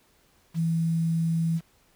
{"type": "tone with quantisation", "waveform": "sine", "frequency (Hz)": 164.7, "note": "E3", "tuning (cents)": -1, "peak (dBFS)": -22, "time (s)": [0.54, 1.61], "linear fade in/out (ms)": 50, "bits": 8, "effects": ["pink hiss -63 dBFS RMS until 1.95 s"]}